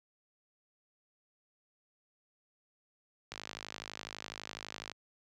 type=click train; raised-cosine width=0.2 ms; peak=-23 dBFS; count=84; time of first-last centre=3.32-4.916 s; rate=52 Hz; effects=high-pass 80 Hz 12 dB/octave